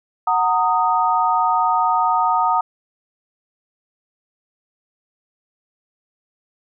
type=chord; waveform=sine; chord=D# minor; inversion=first; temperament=equal with one note detuned; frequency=740 / 920 / 1244.5 Hz; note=F#5 / A#5 / D#6; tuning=0 / -23 / 0 cents; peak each=-20 / -18 / -19 dBFS; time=0.27-2.61 s; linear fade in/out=5 ms; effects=none